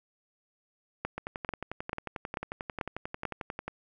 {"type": "two click trains", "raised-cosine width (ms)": 0.5, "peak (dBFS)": [-20, -16], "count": [29, 6], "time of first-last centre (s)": [[1.18, 3.68], [1.05, 3.253]], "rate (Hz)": [11.2, 2.27], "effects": []}